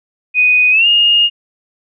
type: tone with pitch glide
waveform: sine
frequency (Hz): 2489 to 2843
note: D#7 to F7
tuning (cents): 0 to +30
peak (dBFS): -7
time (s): 0.34-1.3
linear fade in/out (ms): 50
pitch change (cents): +230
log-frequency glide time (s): 0.71-0.87
effects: none